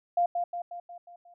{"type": "tone with echo", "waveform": "sine", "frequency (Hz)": 698.5, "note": "F5", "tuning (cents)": 0, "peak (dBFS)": -21, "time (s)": [0.17, 0.26], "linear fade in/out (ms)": 5, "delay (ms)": 180, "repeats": 6, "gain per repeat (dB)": -5, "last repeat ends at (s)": 1.34, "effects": []}